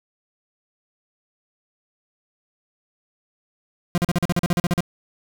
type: tone bursts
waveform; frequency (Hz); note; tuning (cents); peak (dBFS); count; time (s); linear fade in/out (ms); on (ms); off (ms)
40% pulse; 174.61; F3; 0; -16; 13; 3.95-4.806; 0; 28; 41
effects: none